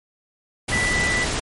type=tone in noise; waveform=sine; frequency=1975.5 Hz; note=B6; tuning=in tune; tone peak=-20 dBFS; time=0.72-1.25 s; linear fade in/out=10 ms; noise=pink; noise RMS=-24 dBFS; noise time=0.68-1.4 s; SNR=+1 dB; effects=MP3 48 kbps